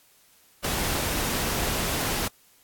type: noise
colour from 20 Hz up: pink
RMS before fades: -27 dBFS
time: 0.64-2.28 s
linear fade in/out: 5 ms
effects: white hiss -59 dBFS RMS until 2.63 s + AAC 64 kbps